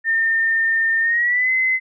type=tone with pitch glide; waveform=sine; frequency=1812 to 2046 Hz; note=A#6 to C7; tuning=-50 to -39 cents; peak=-15 dBFS; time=0.04-1.8 s; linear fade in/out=50 ms; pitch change=+211 cents; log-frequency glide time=1.01-1.51 s; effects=none